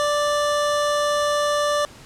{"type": "tone", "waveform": "25% pulse", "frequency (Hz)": 587.3, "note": "D5", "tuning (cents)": 0, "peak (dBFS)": -15, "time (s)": [0, 1.85], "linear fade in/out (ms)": 0, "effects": ["pink hiss -45 dBFS RMS until 2.05 s", "low-pass 9000 Hz 12 dB/octave"]}